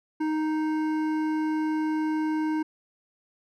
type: tone with hard clipping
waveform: triangle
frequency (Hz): 311.1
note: D#4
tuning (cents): 0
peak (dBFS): -26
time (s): 0.2-2.63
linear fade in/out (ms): 10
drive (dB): 15
effects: none